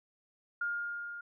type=tone with level ramp; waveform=sine; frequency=1414 Hz; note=F6; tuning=21 cents sharp; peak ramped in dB=-30 to -41 dBFS; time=0.61-1.21 s; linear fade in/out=5 ms; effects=none